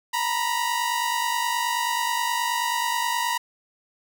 sawtooth tone pair together, 930.6 / 980 Hz, A#5 / B5, -3 / -14 cents, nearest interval minor second, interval 89 cents, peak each -22 dBFS, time 0.13-3.38 s, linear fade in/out 10 ms, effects none

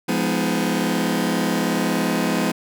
sawtooth chord, F half-diminished seventh, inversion none, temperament just, 174.61 / 209.5 / 251.4 / 314.3 Hz, F3 / Ab3 / Cb4 / Eb4, 0 / +15 / +31 / +18 cents, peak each -21 / -20 / -20 / -22 dBFS, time 0.08-2.52 s, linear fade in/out 10 ms, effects none

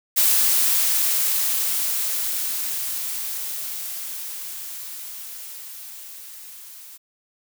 blue noise with level ramp, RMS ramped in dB -17 to -42 dBFS, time 0.16-6.98 s, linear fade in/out 20 ms, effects none

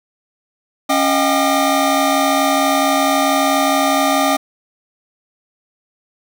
square tone cluster, 276.5 / 626 / 713 / 785 / 1208 Hz, C#4 / D#5 / F5 / G5 / D6, -4 / +10 / +36 / +2 / +48 cents, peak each -19 / -20 / -24 / -20 / -20 dBFS, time 0.89-4.37 s, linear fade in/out 10 ms, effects none

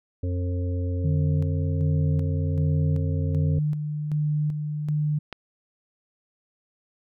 harmonic tone, 89.2 Hz, F2, 37 cents sharp, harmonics 1 / 3 / 5 / 6, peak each -24 / -34 / -38 / -40 dBFS, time 0.23-3.59 s, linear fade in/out 5 ms
sine tone with tremolo, 150.2 Hz, D3, 39 cents sharp, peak -21 dBFS, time 1.04-5.19 s, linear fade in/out 10 ms, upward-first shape square, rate 1.3 Hz, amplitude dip 45%
click, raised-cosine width 0.3 ms, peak -18 dBFS, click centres 5.327 s
effects none

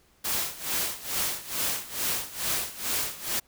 white noise with tremolo, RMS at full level -27 dBFS, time 0.24-3.4 s, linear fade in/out 10 ms, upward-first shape sine, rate 2.3 Hz, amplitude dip 85%, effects pink hiss -63 dBFS RMS until 3.47 s

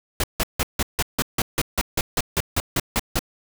pink noise bursts, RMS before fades -21 dBFS, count 16, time 0.2-3.192 s, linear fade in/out 2 ms, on 37 ms, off 160 ms, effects none

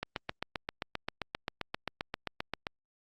click train, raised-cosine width 0.3 ms, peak -17 dBFS, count 21, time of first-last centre 0.03-2.669 s, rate 7.58 Hz, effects Opus 48 kbps

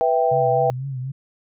sine chord, E minor, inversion second, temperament equal, 493.9 / 659.3 / 784 Hz, B4 / E5 / G5, 0 / 0 / 0 cents, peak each -20 dBFS, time 0.01-0.7 s, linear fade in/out 0 ms
sine tone with vibrato, 132.3 Hz, C3, 20 cents sharp, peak -25 dBFS, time 0.31-1.12 s, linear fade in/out 10 ms, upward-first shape triangle, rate 4 Hz, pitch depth 100 cents each way
effects none

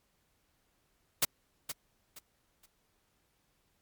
white noise with echo, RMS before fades -26 dBFS, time 1.22-1.25 s, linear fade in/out 5 ms, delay 470 ms, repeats 3, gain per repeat -11 dB, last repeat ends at 2.66 s, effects pink hiss -74 dBFS RMS until 3.81 s + MP3 96 kbps

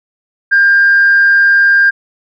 sine tone with frequency modulation, 1600 Hz, G6, 35 cents sharp, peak -4 dBFS, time 0.51-1.91 s, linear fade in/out 20 ms, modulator 119 Hz, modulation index 0.25, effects tanh soft clip ceiling -1 dBFS

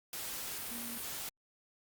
sine tone in noise, 235.8 Hz, A#3, 20 cents sharp, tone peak -45 dBFS, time 0.71-0.98 s, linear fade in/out 2 ms, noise white, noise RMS -41 dBFS, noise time 0.13-1.29 s, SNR -7 dB, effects Opus 48 kbps

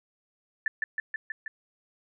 sine tone with echo, 1760 Hz, A6, in tune, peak -23 dBFS, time 0.66-0.68 s, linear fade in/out 2 ms, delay 160 ms, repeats 5, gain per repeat -2 dB, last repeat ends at 1.48 s, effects none

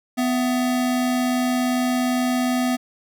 square tone pair together, 250 / 667.4 Hz, B3 / E5, +21 / +21 cents, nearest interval octave + perfect fourth, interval 1700 cents, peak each -20 / -29 dBFS, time 0.17-2.77 s, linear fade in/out 20 ms, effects none

